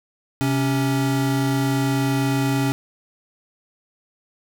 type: tone pair together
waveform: square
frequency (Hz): 131.28 / 277.2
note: C3 / C#4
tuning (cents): +6 / 0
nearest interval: octave + minor second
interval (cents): 1294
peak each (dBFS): -22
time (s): 0.41-2.72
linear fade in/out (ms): 0
effects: none